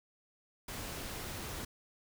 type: noise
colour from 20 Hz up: pink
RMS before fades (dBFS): -42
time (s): 0.68-1.65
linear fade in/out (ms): 5
effects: none